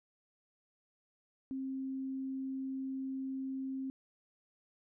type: tone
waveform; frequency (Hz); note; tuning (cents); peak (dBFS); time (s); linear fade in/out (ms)
sine; 265.9; C4; +28; -36; 1.51-3.9; 0
effects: none